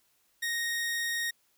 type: tone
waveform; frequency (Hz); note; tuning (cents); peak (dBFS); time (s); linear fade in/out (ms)
sawtooth; 1864.7; A#6; 0; -26; 0.42-1.31; 10
effects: white hiss -70 dBFS RMS until 1.57 s